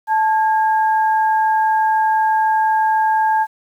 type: tone pair together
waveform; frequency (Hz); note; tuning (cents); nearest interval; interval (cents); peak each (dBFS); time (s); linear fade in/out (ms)
sine; 874 / 1626.2; A5 / G#6; -12 / -37; major seventh; 1075; -13 / -23; 0.07-3.47; 50
effects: 8-bit